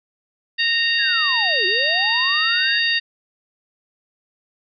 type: harmonic tone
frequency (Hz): 926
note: A#5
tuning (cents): -12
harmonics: 2 / 3 / 4 / 5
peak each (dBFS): -20 / -22 / -23 / -24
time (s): 0.58-3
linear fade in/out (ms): 20
type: linear two-way sweep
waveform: sine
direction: down then up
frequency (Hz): 1734 to 349.2 to 1734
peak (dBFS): -25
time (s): 0.98-2.8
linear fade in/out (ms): 20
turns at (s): 1.66
effects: none